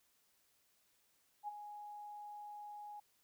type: tone with ADSR envelope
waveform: sine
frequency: 831 Hz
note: G#5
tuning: 1 cent sharp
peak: -38 dBFS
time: 1.43-3 s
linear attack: 50 ms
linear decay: 19 ms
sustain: -9 dB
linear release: 6 ms
effects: white hiss -75 dBFS RMS until 3.23 s